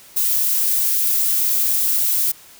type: noise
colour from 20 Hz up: violet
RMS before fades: -18 dBFS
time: 0.16-2.32 s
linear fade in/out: 10 ms
effects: white hiss -45 dBFS RMS until 2.59 s